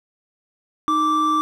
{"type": "tone pair together", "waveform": "triangle", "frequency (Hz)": [310, 1170.4], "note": ["D#4", "D6"], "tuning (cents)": [-6, -6], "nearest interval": "octave + major seventh", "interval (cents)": 2300, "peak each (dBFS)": [-21, -15], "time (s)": [0.88, 1.41], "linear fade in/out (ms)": 0, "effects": []}